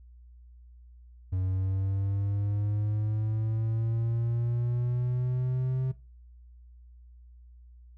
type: linear sweep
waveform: triangle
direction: up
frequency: 92.3 to 130.81 Hz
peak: -24 dBFS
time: 1.32-5.92 s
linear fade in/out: 10 ms
effects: noise-tail reverb RT60 0.3 s tail -20 dB re dry + added 60 Hz sine -49 dBFS peak until 7.97 s